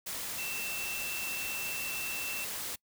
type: tone in noise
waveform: sine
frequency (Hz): 2679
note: E7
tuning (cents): +27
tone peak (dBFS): -37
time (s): 0.38-2.45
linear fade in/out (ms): 10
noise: white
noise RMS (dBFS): -38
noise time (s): 0.06-2.76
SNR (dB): -2
effects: noise-tail reverb RT60 0.1 s tail -25 dB re dry